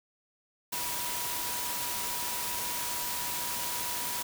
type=tone in noise; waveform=sine; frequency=969 Hz; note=B5; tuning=33 cents flat; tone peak=-40 dBFS; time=0.72-4.23 s; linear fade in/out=10 ms; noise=white; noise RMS=-34 dBFS; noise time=0.72-4.23 s; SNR=-9 dB; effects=none